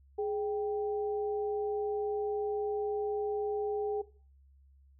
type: tone pair together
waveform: sine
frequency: 418.2 / 784 Hz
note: G#4 / G5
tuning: +12 / 0 cents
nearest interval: major seventh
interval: 1088 cents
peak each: -30 / -39 dBFS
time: 0.18-4.02 s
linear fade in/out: 10 ms
effects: noise-tail reverb RT60 0.4 s tail -17 dB re dry + added 68 Hz sine -58 dBFS peak until 4.99 s